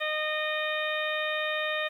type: harmonic tone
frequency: 614 Hz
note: D#5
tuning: 23 cents flat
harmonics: 1 / 2 / 3 / 4 / 5 / 6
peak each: -32 / -36 / -32 / -35 / -40 / -37 dBFS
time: 0-1.89 s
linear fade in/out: 20 ms
effects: 10-bit